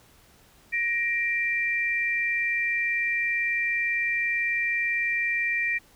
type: tone pair together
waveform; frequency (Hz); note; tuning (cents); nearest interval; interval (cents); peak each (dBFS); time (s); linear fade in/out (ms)
sine; 1878 / 2360; A#6 / D7; +12 / +8; major third; 396; -26 / -26; 0.72-5.79; 20
effects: pink hiss -57 dBFS RMS until 5.95 s